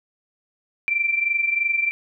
sine tone pair together, 2349 / 2372 Hz, D7 / D7, 0 / +17 cents, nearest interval unison, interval 17 cents, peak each -20 / -25 dBFS, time 0.88-1.91 s, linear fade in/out 0 ms, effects none

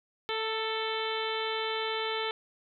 harmonic tone with a mistuned harmonic, 441.5 Hz, A4, 6 cents sharp, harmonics 1 / 2 / 3 / 4 / 5 / 6 / 7 / 8 / 9, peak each -34 / -37 / -38 / -41 / -39 / -45 / -39 / -40 / -43 dBFS, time 0.29-2.31 s, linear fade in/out 0 ms, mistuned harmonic 2, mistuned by +16 cents, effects none

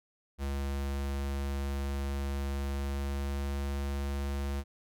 square tone with pitch glide, 69.4 to 69.84 Hz, C#2 to C#2, +3 to +14 cents, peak -32 dBFS, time 0.38-4.64 s, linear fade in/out 50 ms, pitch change +11 cents, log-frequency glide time 2.8-3.55 s, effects none

